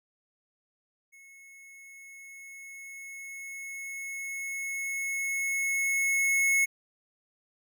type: tone with level ramp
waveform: square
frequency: 2187 Hz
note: C#7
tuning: 24 cents flat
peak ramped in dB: -52 to -22 dBFS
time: 1.12-6.66 s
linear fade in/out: 20 ms
effects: none